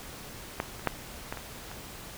clicks, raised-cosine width 0.5 ms, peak -13 / -29 / -9 / -18 / -23 / -26 dBFS, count 6, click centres 0.601 / 0.796 / 0.873 / 1.325 / 1.373 / 1.715 s, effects pink hiss -44 dBFS RMS until 2.17 s

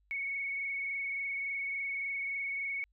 sine tone with frequency modulation, 2217 Hz, C#7, in tune, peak -33 dBFS, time 0.11-2.84 s, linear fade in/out 0 ms, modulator 23.5 Hz, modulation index 1.4, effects added 50 Hz sine -68 dBFS peak until 2.92 s

